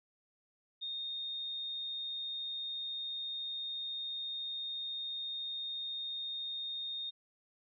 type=tone; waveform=sine; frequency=3683 Hz; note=A#7; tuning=22 cents flat; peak=-37 dBFS; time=0.81-7.11 s; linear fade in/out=20 ms; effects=none